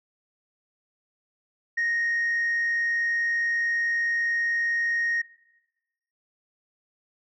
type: tone with frequency modulation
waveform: sine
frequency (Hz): 1864.7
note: A#6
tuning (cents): 0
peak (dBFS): -21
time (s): 1.77-5.22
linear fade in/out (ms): 10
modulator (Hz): 61.5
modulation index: 0.21
effects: noise-tail reverb RT60 1.0 s tail -20 dB re dry + tanh soft clip ceiling -20 dBFS